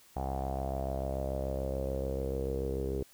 sawtooth tone with low-pass filter sweep, 66.9 Hz, C2, 39 cents sharp, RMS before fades -34 dBFS, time 0.16-3.03 s, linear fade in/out 5 ms, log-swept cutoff 770 to 420 Hz, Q 7.5, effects white hiss -60 dBFS RMS until 3.13 s

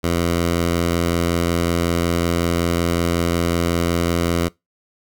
10% pulse tone, 85.4 Hz, F2, 38 cents flat, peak -9 dBFS, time 0.03-4.49 s, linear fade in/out 20 ms, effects noise-tail reverb RT60 0.2 s tail -23 dB re dry

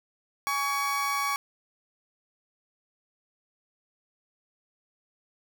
30% pulse tone pair together, 830.6 / 1126.7 Hz, G#5 / C#6, 0 / +28 cents, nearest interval perfect fourth, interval 528 cents, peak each -32 / -24 dBFS, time 0.47-1.36 s, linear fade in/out 0 ms, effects none

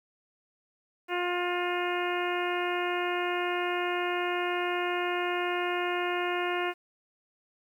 harmonic tone, 354.5 Hz, F4, 26 cents sharp, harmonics 1 / 2 / 3 / 4 / 5 / 6 / 7 / 8, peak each -31 / -34 / -36 / -37 / -38 / -39 / -39 / -40 dBFS, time 1.08-6.74 s, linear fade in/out 50 ms, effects 10-bit

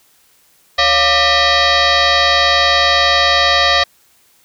sine tone with frequency modulation, 1329 Hz, E6, 14 cents sharp, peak -9 dBFS, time 0.78-3.84 s, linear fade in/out 10 ms, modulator 629 Hz, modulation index 5.4, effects white hiss -53 dBFS RMS until 4.44 s

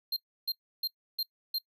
square tone bursts, 4186 Hz, C8, in tune, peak -29 dBFS, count 5, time 0.12-1.585 s, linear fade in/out 5 ms, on 45 ms, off 310 ms, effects noise-tail reverb RT60 0.1 s tail -22 dB re dry

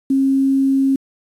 sine tone with quantisation, 270.1 Hz, C#4, 45 cents flat, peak -12 dBFS, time 0.1-0.96 s, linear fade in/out 5 ms, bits 7, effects resampled to 32000 Hz

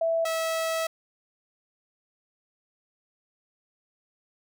sine / sawtooth tone pair in turn, 659.3 / 650.2 Hz, E5 / E5, 0 / -24 cents, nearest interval unison, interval 24 cents, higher first, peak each -22 dBFS, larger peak neither, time 0.01-0.25 / 0.25-0.87 s, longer second, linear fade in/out 5 ms, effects none

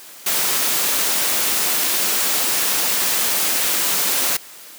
white noise, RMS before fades -19 dBFS, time 0.26-4.37 s, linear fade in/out 5 ms, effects white hiss -40 dBFS RMS until 4.78 s + high-pass 200 Hz 12 dB/octave

